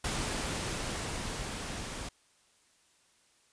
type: noise with level ramp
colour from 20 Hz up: pink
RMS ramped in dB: -33 to -40 dBFS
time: 0.04-2.09 s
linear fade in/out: 5 ms
effects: white hiss -67 dBFS RMS until 3.52 s + resampled to 22050 Hz